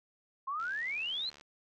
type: exponential sweep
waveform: sine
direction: up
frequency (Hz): 1046.5 to 4241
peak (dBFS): -33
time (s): 0.47-1.3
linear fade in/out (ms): 10
type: click train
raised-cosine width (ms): 0.2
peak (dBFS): -36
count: 61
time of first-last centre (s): 0.6-1.411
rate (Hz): 74
effects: none